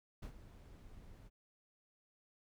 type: noise with ADSR envelope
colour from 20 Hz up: brown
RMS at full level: -44 dBFS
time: 0.22-1.3 s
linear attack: 10 ms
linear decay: 86 ms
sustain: -12 dB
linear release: 36 ms
effects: none